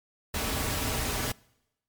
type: noise with comb filter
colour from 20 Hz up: pink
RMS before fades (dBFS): -30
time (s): 0.34-1.32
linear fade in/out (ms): 5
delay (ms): 5.7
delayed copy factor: -0.5
effects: noise-tail reverb RT60 0.9 s tail -25 dB re dry + MP3 96 kbps